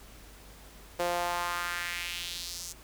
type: tone with high-pass filter sweep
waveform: sawtooth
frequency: 174.61 Hz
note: F3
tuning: in tune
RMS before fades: -34 dBFS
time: 0.99-2.73 s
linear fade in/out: 10 ms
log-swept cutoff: 510 to 6600 Hz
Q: 2.2
effects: added 50 Hz sine -52 dBFS peak until 2.83 s + pink hiss -53 dBFS RMS until 2.83 s